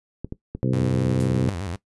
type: clicks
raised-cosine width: 3 ms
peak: -17 dBFS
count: 3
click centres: 0.246 / 0.324 / 0.55 s
type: harmonic tone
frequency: 64 Hz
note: C2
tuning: 38 cents flat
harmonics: 2 / 3 / 4 / 5 / 6 / 7 / 8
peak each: -22 / -26 / -28 / -30 / -32 / -33 / -34 dBFS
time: 0.63-1.49 s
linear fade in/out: 0 ms
type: tone with vibrato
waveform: sawtooth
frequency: 91.5 Hz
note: F#2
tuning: 19 cents flat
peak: -24 dBFS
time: 0.73-1.76 s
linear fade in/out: 5 ms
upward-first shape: square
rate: 8 Hz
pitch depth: 140 cents each way
type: noise with exponential decay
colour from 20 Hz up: blue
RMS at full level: -33 dBFS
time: 1.2-1.34 s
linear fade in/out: 2 ms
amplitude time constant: 29 ms
effects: noise-tail reverb RT60 0.1 s tail -18 dB re dry + resampled to 24000 Hz